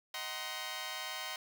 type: chord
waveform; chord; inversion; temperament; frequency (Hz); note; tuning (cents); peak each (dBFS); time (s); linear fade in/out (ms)
10% pulse; C half-diminished seventh; first; just; 627.9 / 753.5 / 941.9 / 1046.5; Eb5 / Gb5 / Bb5 / C6; +16 / +31 / +18 / 0; -38 / -36 / -39 / -35; 0.14-1.36; 2
effects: none